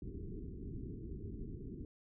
pink low-pass noise, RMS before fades -45 dBFS, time 0.02-1.85 s, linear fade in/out 2 ms, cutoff 420 Hz, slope 96 dB/octave, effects none

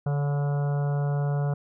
harmonic tone with a mistuned harmonic, 143.9 Hz, D3, 35 cents flat, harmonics 1 / 3 / 4 / 5 / 6 / 7 / 8 / 9 / 10, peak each -23 / -37 / -38 / -38 / -48 / -46 / -50 / -48 / -47 dBFS, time 0.06-1.54 s, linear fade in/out 5 ms, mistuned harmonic 4, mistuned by -27 cents, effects none

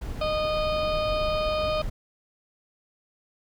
brown noise, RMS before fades -33 dBFS, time 0.01-1.9 s, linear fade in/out 10 ms
harmonic tone, 616 Hz, D#5, 17 cents flat, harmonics 1 / 2 / 4 / 5 / 6 / 7 / 8, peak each -25 / -31 / -37 / -39 / -41 / -42 / -43 dBFS, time 0.21-1.82 s, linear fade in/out 5 ms
effects none

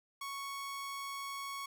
sawtooth tone, 1108.7 Hz, C#6, in tune, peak -36 dBFS, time 0.21-1.66 s, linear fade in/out 5 ms, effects none

